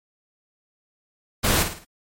pink noise with echo, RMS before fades -20 dBFS, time 1.43-1.64 s, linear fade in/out 20 ms, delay 53 ms, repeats 4, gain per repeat -7 dB, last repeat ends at 1.852 s, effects MP3 64 kbps

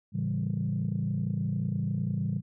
sine chord, A dominant seventh, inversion none, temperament equal, 110 / 138.59 / 164.81 / 196 Hz, A2 / C#3 / E3 / G3, 0 / 0 / 0 / 0 cents, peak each -32 dBFS, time 0.12-2.42 s, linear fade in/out 50 ms, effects tanh soft clip ceiling -20 dBFS

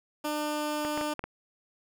15% pulse tone, 299.9 Hz, D4, 36 cents sharp, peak -23 dBFS, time 0.24-1.14 s, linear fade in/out 10 ms
clicks, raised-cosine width 0.5 ms, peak -19 dBFS, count 5, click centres 0.85 / 0.976 / 1.012 / 1.193 / 1.24 s
effects none

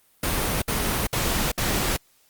pink noise bursts, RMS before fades -24 dBFS, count 4, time 0.23-1.967 s, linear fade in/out 5 ms, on 390 ms, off 59 ms, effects white hiss -61 dBFS RMS until 2.29 s + Opus 32 kbps

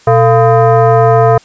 sine tone with frequency modulation, 121.6 Hz, B2, 26 cents flat, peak -4 dBFS, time 0.07-1.38 s, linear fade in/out 5 ms, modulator 568 Hz, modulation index 1.5, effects white hiss -43 dBFS RMS until 1.44 s + resampled to 16000 Hz

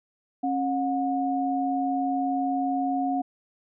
sine tone pair together, 272 / 724.4 Hz, C#4 / F#5, -33 / -37 cents, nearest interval octave + perfect fourth, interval 1696 cents, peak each -26 dBFS, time 0.43-3.22 s, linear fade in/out 10 ms, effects none

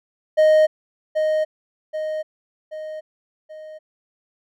triangle tone with echo, 621 Hz, D#5, 3 cents flat, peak -9 dBFS, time 0.37-0.67 s, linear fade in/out 20 ms, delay 780 ms, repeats 4, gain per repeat -6 dB, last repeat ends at 3.79 s, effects none

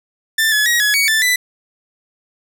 sawtooth tone with pitch steps, 1778 / 1706 / 1898 / 1690 / 2248 / 1764 / 1991 Hz, A6 / G#6 / A#6 / G#6 / C#7 / A6 / B6, +18 / +46 / +31 / +30 / +24 / +4 / +14 cents, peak -9 dBFS, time 0.38-1.36 s, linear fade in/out 5 ms, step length 140 ms, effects none

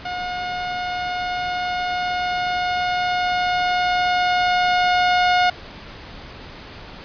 sawtooth tone with level ramp, 721 Hz, F#5, 45 cents flat, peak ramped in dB -21 to -10 dBFS, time 0.05-5.5 s, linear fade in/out 5 ms, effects pink hiss -38 dBFS RMS until 7.04 s + resampled to 11025 Hz

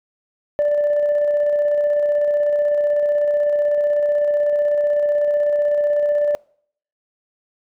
sine tone with tremolo, 587.3 Hz, D5, in tune, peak -12 dBFS, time 0.59-6.35 s, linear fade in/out 0 ms, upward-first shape square, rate 16 Hz, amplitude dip 25%, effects noise-tail reverb RT60 0.6 s tail -26 dB re dry + tanh soft clip ceiling -12 dBFS

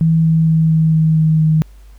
sine tone with pitch steps, 162.2 / 161.27 / 160.34 / 159.41 / 158.5 / 157.58 / 156.67 Hz, E3 / E3 / E3 / D#3 / D#3 / D#3 / D#3, -28 / -38 / -48 / +42 / +32 / +22 / +12 cents, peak -9 dBFS, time 0.01-1.62 s, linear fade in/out 0 ms, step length 230 ms, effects added 50 Hz sine -37 dBFS peak until 1.98 s + pink hiss -54 dBFS RMS until 1.98 s

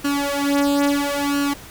sawtooth tone with flanger, 283.9 Hz, C#4, 41 cents sharp, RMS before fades -20 dBFS, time 0.04-1.54 s, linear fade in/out 10 ms, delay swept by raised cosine 0.69 to 3.79 ms, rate 0.74 Hz, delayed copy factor +0.95, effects pink hiss -40 dBFS RMS until 1.7 s

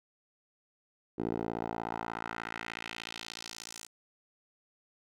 10% pulse tone with band-pass filter sweep, 56.6 Hz, A1, 50 cents sharp, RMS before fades -39 dBFS, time 1.18-3.87 s, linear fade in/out 10 ms, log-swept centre 380 to 7800 Hz, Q 1.6, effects none

